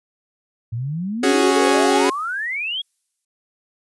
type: exponential sweep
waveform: sine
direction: up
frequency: 109.1 to 3377 Hz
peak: -22 dBFS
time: 0.72-2.82 s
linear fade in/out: 10 ms
type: chord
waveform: sawtooth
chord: C# suspended fourth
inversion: none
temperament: equal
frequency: 277.2 / 370 / 415.3 Hz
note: C#4 / F#4 / G#4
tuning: 0 / 0 / 0 cents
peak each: -15 dBFS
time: 1.23-2.1 s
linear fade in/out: 5 ms
type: noise with exponential decay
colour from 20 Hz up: violet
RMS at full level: -31 dBFS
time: 1.64-3.25 s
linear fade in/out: 2 ms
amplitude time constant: 350 ms
effects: resampled to 24000 Hz